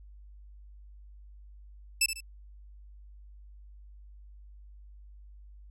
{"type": "tone with echo", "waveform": "15% pulse", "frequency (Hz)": 2637, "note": "E7", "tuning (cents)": 0, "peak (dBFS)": -15, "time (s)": [2.01, 2.06], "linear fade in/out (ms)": 5, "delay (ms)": 73, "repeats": 2, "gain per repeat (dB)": -9, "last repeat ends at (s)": 2.206, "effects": ["added 50 Hz sine -48 dBFS peak until 5.7 s"]}